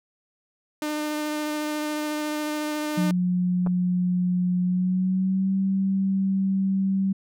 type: tone with vibrato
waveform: sawtooth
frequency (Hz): 301.8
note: D4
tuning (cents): +47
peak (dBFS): -22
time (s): 0.82-3.11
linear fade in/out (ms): 2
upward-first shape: triangle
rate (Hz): 14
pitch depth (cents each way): 12
type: tone with pitch glide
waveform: sine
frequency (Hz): 180 to 192.92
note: F#3 to G3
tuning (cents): -47 to -27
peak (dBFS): -20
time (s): 2.97-7.13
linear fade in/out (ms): 10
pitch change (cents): +120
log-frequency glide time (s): 4.62-5.55
type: clicks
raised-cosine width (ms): 1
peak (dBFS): -20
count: 2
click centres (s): 3.664 / 3.671
effects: none